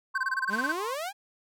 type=tone with vibrato; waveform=sine; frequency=1063 Hz; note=C6; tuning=27 cents sharp; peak=-33 dBFS; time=0.14-0.95 s; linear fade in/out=10 ms; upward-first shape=triangle; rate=9.6 Hz; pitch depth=72 cents each way
type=tone bursts; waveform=triangle; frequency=1543 Hz; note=G6; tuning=28 cents flat; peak=-23 dBFS; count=11; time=0.15-0.72 s; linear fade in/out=5 ms; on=30 ms; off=24 ms
type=exponential sweep; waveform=sawtooth; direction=up; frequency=185.6 to 840 Hz; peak=-28 dBFS; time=0.48-1.13 s; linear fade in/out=50 ms
effects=none